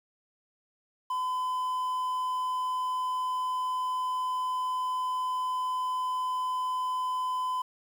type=tone with quantisation; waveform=triangle; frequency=1013 Hz; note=B5; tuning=44 cents sharp; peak=-26 dBFS; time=1.1-7.62 s; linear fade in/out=5 ms; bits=9; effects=none